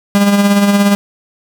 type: tone with tremolo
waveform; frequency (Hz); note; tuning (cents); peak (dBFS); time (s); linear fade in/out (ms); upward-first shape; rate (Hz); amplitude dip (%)
45% pulse; 201.7; G3; +50; -6; 0.15-0.95; 0; sine; 17; 45
effects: 8-bit